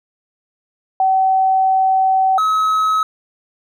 sine / triangle tone pair in turn, 762 / 1281.5 Hz, G5 / E6, -49 / -49 cents, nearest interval major sixth, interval 900 cents, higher second, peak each -11 dBFS, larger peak neither, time 1-2.38 / 2.38-3.03 s, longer first, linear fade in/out 2 ms, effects none

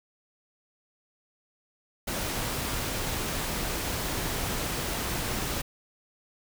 pink noise, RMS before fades -31 dBFS, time 2.07-5.62 s, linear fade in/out 10 ms, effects none

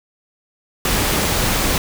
pink noise, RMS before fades -18 dBFS, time 0.85-1.78 s, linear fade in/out 2 ms, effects none

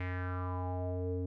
square tone with low-pass filter sweep, 90.9 Hz, F#2, 30 cents flat, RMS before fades -36 dBFS, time 0-1.26 s, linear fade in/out 5 ms, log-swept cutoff 2200 to 370 Hz, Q 4.5, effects none

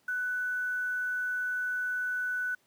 sine tone with quantisation, 1491 Hz, F#6, 13 cents sharp, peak -29 dBFS, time 0.08-2.55 s, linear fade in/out 5 ms, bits 9, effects pink hiss -69 dBFS RMS until 2.66 s + high-pass 150 Hz 12 dB/octave

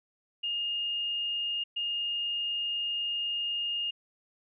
sine tone bursts at uneven times, 2836 Hz, F7, 26 cents sharp, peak -29 dBFS, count 2, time 0.43-1.64 / 1.76-3.91 s, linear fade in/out 10 ms, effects none

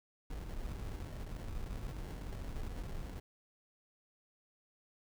brown noise with sample-and-hold, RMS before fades -42 dBFS, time 0.3-3.2 s, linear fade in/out 5 ms, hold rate 1225 Hz, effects none

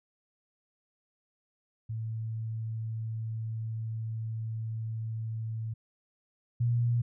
sine tone pair in turn, 111.7 / 118.9 Hz, A2 / A#2, +27 / +35 cents, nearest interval minor second, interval 108 cents, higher second, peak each -32 / -24 dBFS, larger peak second, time 1.89-5.74 / 6.6-7.02 s, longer first, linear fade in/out 10 ms, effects none

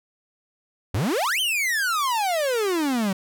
45% pulse exponential two-way sweep, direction up then down, 82.5 to 3178 to 184.6 Hz, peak -21 dBFS, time 0.94-3.13 s, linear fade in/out 5 ms, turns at 1.4 s, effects none

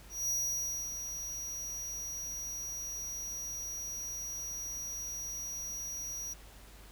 45% pulse tone with ADSR envelope, 5780 Hz, F#8, 41 cents flat, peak -30 dBFS, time 0.09-6.34 s, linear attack 200 ms, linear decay 620 ms, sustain -8 dB, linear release 12 ms, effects added 50 Hz sine -53 dBFS peak until 6.91 s + pink hiss -56 dBFS RMS until 6.91 s

